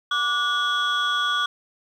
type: tone cluster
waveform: sine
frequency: 1168 / 1456 / 3352 Hz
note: D6 / F#6 / G#7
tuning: -10 / -28 / +15 cents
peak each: -23 dBFS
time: 0.11-1.46 s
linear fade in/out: 5 ms
effects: tanh soft clip ceiling -16 dBFS + 9-bit